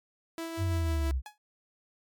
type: tone with tremolo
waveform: sawtooth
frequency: 329.6 Hz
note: E4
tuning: in tune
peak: -30 dBFS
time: 0.38-1.11 s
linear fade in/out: 0 ms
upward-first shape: sine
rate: 6.1 Hz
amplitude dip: 30%
type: linear sweep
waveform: sine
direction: down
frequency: 97.7 to 61.8 Hz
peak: -26 dBFS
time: 0.57-1.22 s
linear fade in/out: 50 ms
type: tone with exponential decay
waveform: sawtooth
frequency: 841 Hz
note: G#5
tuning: 22 cents sharp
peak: -35 dBFS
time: 1.26-1.38 s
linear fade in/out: 1 ms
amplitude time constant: 25 ms
effects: MP3 96 kbps